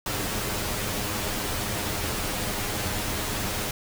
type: noise with comb filter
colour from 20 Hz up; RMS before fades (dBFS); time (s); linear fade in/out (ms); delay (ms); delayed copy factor
pink; -29; 0.06-3.71; 2; 9.7; +0.55
effects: none